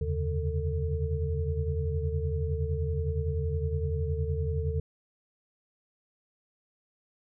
sine tone cluster, 79.9 / 90.6 / 136.1 / 144.9 / 447.7 Hz, D#2 / F#2 / C#3 / D3 / A4, +47 / -36 / -31 / -23 / +30 cents, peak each -29 / -36 / -37 / -36 / -35 dBFS, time 0.01-4.8 s, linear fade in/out 5 ms, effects none

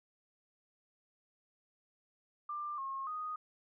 sine tone with pitch steps, 1189 / 1080 / 1242 Hz, D6 / C#6 / D#6, +21 / -45 / -3 cents, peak -37 dBFS, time 2.49-3.36 s, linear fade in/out 5 ms, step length 290 ms, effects none

